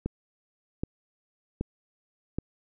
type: click train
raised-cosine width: 3 ms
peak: -16 dBFS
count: 4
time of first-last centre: 0.06-2.386 s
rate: 1.29 Hz
effects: none